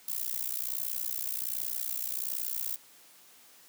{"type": "noise with amplitude modulation", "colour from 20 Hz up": "violet", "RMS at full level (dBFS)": -30, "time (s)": [0.08, 2.76], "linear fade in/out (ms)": 5, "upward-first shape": "sine", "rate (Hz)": 61.3, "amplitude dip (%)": 100, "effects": ["white hiss -57 dBFS RMS until 3.68 s", "high-pass 150 Hz 12 dB/octave"]}